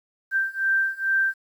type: beating tone pair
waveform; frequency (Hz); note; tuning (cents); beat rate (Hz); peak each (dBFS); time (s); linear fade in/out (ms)
sine; 1568 / 1570.3; G6 / G6; 0 / +3; 2.3; -24 / -23; 0.31-1.34; 50
effects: 9-bit